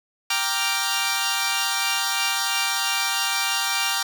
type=chord; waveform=10% pulse; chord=G minor seventh; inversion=none; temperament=equal; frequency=784 / 932.3 / 1174.7 / 1396.9 Hz; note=G5 / Bb5 / D6 / F6; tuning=0 / 0 / 0 / 0 cents; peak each=-19 dBFS; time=0.3-4.03 s; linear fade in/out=5 ms; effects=none